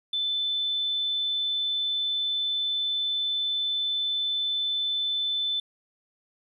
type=tone; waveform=triangle; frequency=3520 Hz; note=A7; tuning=in tune; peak=-21 dBFS; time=0.13-5.6 s; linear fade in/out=5 ms; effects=tanh soft clip ceiling -23 dBFS + resampled to 32000 Hz